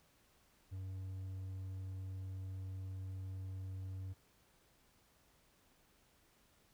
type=tone; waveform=triangle; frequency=94.6 Hz; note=F#2; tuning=39 cents sharp; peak=-40 dBFS; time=0.71-4.14 s; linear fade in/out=20 ms; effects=pink hiss -71 dBFS RMS until 6.73 s